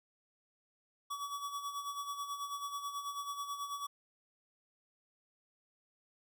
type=tone with tremolo; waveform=square; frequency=1138 Hz; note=C#6; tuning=45 cents sharp; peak=-37 dBFS; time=1.1-3.87 s; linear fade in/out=10 ms; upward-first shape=sine; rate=9.2 Hz; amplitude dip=60%; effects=none